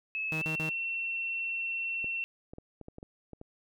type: tone with pitch glide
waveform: sine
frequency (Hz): 2594 to 2709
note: E7 to E7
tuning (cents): -28 to +47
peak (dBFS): -31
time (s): 0.15-2.24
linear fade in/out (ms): 0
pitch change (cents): +75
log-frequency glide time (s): 0.39-0.46
type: tone bursts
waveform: sawtooth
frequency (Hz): 157.8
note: D#3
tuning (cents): +25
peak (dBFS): -30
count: 3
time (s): 0.32-0.693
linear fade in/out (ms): 0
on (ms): 97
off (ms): 41
type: clicks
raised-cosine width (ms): 2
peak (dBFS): -31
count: 9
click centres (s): 2.044 / 2.535 / 2.584 / 2.813 / 2.884 / 2.984 / 3.029 / 3.333 / 3.414
effects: none